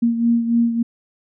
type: beating tone pair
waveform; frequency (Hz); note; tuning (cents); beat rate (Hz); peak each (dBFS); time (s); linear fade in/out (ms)
sine; 233.1 / 236.6; A#3 / A#3; 0 / +26; 3.5; -15 / -22; 0.02-0.83; 10
effects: none